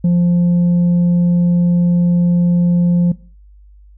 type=tone with tanh clipping; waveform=triangle; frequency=174.61 Hz; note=F3; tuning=in tune; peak=-10 dBFS; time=0.04-3.12 s; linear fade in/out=5 ms; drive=7 dB; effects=noise-tail reverb RT60 0.4 s tail -20 dB re dry + added 50 Hz sine -40 dBFS peak until 3.97 s